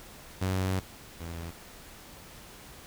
sawtooth tone pair in turn, 94 / 83.74 Hz, F#2 / E2, +28 / +28 cents, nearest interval major second, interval 200 cents, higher first, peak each -23 / -33 dBFS, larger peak first, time 0.41-0.8 / 1.2-1.51 s, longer first, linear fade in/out 10 ms, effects pink hiss -49 dBFS RMS until 2.86 s

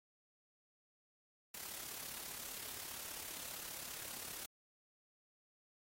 white noise with amplitude modulation, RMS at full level -45 dBFS, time 1.54-4.46 s, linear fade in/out 5 ms, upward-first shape sine, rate 35.1 Hz, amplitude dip 55%, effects AAC 48 kbps

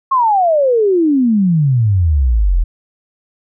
sine exponential sweep, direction down, 1100 to 38.74 Hz, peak -9 dBFS, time 0.11-2.64 s, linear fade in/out 10 ms, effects none

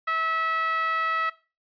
10% pulse tone with band-pass filter, 649 Hz, E5, 27 cents flat, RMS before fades -26 dBFS, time 0.07-1.3 s, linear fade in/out 10 ms, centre 1500 Hz, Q 8.6, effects noise-tail reverb RT60 0.3 s tail -17 dB re dry + resampled to 11025 Hz

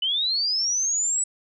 sine linear sweep, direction up, 2960 to 7940 Hz, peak -21 dBFS, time 0.02-1.24 s, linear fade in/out 5 ms, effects none

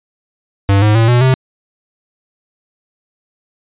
square tone with pitch steps, 99 / 106.11 / 113.72 / 121.88 / 130.63 Hz, G2 / G#2 / A#2 / B2 / C3, +18 / +38 / -42 / -22 / -2 cents, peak -8 dBFS, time 0.69-1.34 s, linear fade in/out 0 ms, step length 130 ms, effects resampled to 8000 Hz

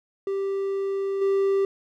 triangle tone with level steps, 392 Hz, G4, in tune, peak -22 / -17 dBFS, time 0.27-1.65 s, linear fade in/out 2 ms, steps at 1.21 s, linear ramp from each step 10 ms, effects none

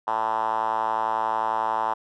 5% pulse tone with band-pass filter, 111.1 Hz, A2, 17 cents sharp, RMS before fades -25 dBFS, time 0.07-1.94 s, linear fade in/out 10 ms, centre 920 Hz, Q 4.5, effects none

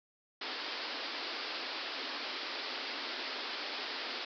white band-pass noise, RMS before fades -40 dBFS, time 0.41-4.25 s, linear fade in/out 5 ms, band 240 to 5100 Hz, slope 96 dB/octave, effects none

